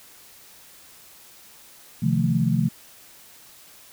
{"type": "chord", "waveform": "sine", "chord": "F dominant seventh", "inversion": "second", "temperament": "equal with one note detuned", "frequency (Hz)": [130.81, 157.19, 174.61, 220], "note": ["C3", "Eb3", "F3", "A3"], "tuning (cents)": [0, 18, 0, 0], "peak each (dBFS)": -24, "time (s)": [2.02, 2.69], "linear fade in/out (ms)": 10, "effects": ["white hiss -49 dBFS RMS until 3.92 s"]}